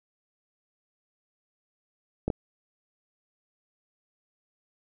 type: clicks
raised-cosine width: 2 ms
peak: -13 dBFS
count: 2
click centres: 2.28 / 2.302 s
effects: none